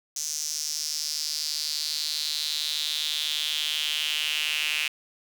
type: tone with high-pass filter sweep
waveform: sawtooth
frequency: 151.9 Hz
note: D#3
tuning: 41 cents flat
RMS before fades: -29 dBFS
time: 0.16-4.88 s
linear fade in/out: 5 ms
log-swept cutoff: 6100 to 2600 Hz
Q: 4.7
effects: none